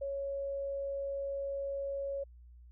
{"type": "tone", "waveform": "sine", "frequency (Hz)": 554.4, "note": "C#5", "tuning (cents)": 0, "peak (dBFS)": -34, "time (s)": [0.01, 2.24], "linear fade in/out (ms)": 10, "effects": ["added 60 Hz sine -52 dBFS peak until 2.71 s"]}